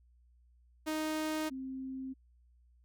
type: tone pair in turn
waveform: sawtooth / sine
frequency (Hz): 311.1 / 263.3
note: D#4 / C4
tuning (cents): 0 / +11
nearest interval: minor third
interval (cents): 289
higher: first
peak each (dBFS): -29 / -38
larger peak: first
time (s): 0.86-1.5 / 1.5-2.14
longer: neither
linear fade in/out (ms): 20
effects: added 60 Hz sine -62 dBFS peak until 2.84 s